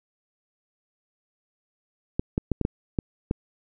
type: clicks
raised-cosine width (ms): 3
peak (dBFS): -10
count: 7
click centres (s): 2.195 / 2.379 / 2.517 / 2.613 / 2.651 / 2.988 / 3.311
effects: none